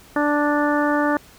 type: harmonic tone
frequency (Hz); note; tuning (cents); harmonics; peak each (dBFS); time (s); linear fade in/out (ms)
293.7; D4; 0; 1 / 2 / 3 / 4 / 5 / 6; -20 / -23 / -25 / -26 / -27 / -28; 0.16-1.17; 2
effects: pink hiss -48 dBFS RMS until 1.38 s